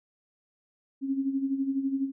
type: tone with tremolo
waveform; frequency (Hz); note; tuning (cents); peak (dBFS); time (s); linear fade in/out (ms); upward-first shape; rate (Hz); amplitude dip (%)
sine; 271.3; C#4; -37; -23; 1.01-2.12; 50; sine; 12; 65
effects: none